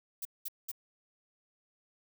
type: noise bursts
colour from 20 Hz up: violet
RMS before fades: -38 dBFS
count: 3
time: 0.22-0.716 s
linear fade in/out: 5 ms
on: 32 ms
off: 200 ms
effects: none